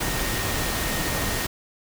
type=tone in noise; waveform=sine; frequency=1853 Hz; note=A#6; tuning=11 cents flat; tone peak=-35 dBFS; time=0.02-1.46 s; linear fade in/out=10 ms; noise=pink; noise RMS=-26 dBFS; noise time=0-1.47 s; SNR=-12 dB; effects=none